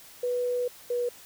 sine tone pair in turn, 491.7 / 485.5 Hz, B4 / B4, -8 / -30 cents, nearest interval unison, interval 22 cents, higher first, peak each -25 dBFS, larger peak neither, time 0.23-0.68 / 0.9-1.09 s, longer first, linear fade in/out 5 ms, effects white hiss -50 dBFS RMS until 1.25 s

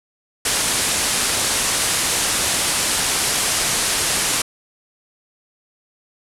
white low-pass noise, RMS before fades -20 dBFS, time 0.45-4.42 s, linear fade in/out 5 ms, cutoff 11000 Hz, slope 48 dB/octave, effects none

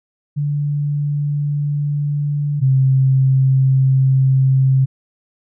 sine tone pair in turn, 145.6 / 133.02 Hz, D3 / C3, -15 / +29 cents, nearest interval major second, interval 156 cents, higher first, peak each -16 / -10 dBFS, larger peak second, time 0.36-2.61 / 2.61-4.86 s, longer neither, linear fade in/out 20 ms, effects none

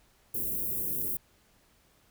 white band-stop noise, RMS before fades -32 dBFS, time 0.34-1.17 s, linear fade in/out 5 ms, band 420 to 12000 Hz, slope 24 dB/octave, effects pink hiss -65 dBFS RMS until 2.1 s

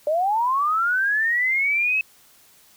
sine linear sweep, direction up, 580 to 2600 Hz, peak -18 dBFS, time 0.07-2.01 s, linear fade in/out 2 ms, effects white hiss -54 dBFS RMS until 2.76 s

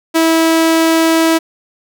sawtooth tone, 325.7 Hz, E4, 21 cents flat, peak -5 dBFS, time 0.14-1.39 s, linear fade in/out 20 ms, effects none

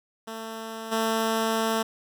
10% pulse tone with level steps, 223.5 Hz, A3, 27 cents sharp, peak -26 / -15 dBFS, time 0.27-1.83 s, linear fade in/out 10 ms, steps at 0.91 s, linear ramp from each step 20 ms, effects none

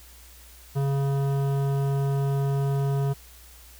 sine tone with hard clipping, 138.59 Hz, C#3, in tune, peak -24 dBFS, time 0.75-3.14 s, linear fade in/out 20 ms, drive 14 dB, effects added 60 Hz sine -49 dBFS peak until 3.79 s + white hiss -51 dBFS RMS until 3.79 s

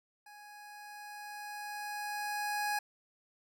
25% pulse tone with level ramp, 830.6 Hz, G#5, in tune, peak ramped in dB -48 to -27 dBFS, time 0.26-2.79 s, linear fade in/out 5 ms, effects none

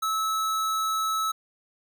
square tone, 1300 Hz, E6, 24 cents flat, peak -25 dBFS, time 0.02-1.32 s, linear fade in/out 10 ms, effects none

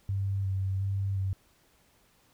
sine tone with vibrato, 97 Hz, G2, 18 cents flat, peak -27 dBFS, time 0.09-1.33 s, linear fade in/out 0 ms, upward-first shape square, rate 1.4 Hz, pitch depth 19 cents each way, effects pink hiss -65 dBFS RMS until 2.33 s

